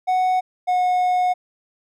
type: tone pair in turn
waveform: triangle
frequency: 740 / 727.3 Hz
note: F#5 / F#5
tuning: 0 / -30 cents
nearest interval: unison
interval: 30 cents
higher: first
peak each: -14 dBFS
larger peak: neither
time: 0.07-0.41 / 0.67-1.34 s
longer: second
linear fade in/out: 20 ms
effects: none